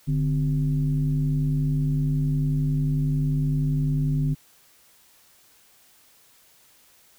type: tone with frequency modulation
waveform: sine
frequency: 146.83 Hz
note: D3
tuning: in tune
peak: -20 dBFS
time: 0.07-4.35 s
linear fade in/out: 20 ms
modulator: 111 Hz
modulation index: 0.66
effects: white hiss -57 dBFS RMS until 7.18 s